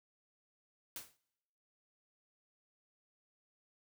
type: noise with exponential decay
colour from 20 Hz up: white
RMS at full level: -41 dBFS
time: 0.96-1.17 s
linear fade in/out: 2 ms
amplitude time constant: 44 ms
effects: noise-tail reverb RT60 1.0 s tail -26 dB re dry